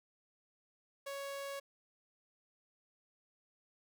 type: tone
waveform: sawtooth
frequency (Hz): 556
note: C#5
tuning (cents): +5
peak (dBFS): -37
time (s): 1.06-1.6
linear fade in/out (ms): 10
effects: none